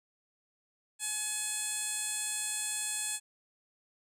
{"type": "tone with band-pass filter", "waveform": "15% pulse", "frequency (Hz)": 849, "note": "G#5", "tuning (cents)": 38, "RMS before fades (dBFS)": -35, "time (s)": [0.99, 3.2], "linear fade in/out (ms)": 50, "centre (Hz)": 8300, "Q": 2, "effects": []}